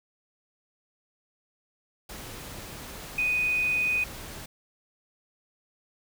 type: tone in noise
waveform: sine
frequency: 2489 Hz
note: D#7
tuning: in tune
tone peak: -23 dBFS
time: 3.18-4.04 s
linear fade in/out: 5 ms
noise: pink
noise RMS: -41 dBFS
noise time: 2.09-4.46 s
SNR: +15 dB
effects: none